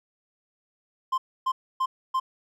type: tone bursts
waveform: triangle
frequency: 1046.5 Hz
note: C6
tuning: in tune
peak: -20 dBFS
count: 4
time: 1.12-2.2 s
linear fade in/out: 10 ms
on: 60 ms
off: 280 ms
effects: none